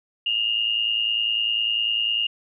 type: tone with amplitude modulation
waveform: sine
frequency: 2833 Hz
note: F7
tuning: 24 cents sharp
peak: -17 dBFS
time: 0.26-2.27 s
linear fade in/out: 5 ms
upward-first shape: sine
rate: 110 Hz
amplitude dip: 70%
effects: none